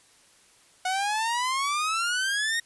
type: exponential sweep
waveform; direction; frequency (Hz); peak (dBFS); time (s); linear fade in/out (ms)
sawtooth; up; 730 to 1879; -21; 0.85-2.6; 5
effects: white hiss -58 dBFS RMS until 2.65 s + resampled to 24000 Hz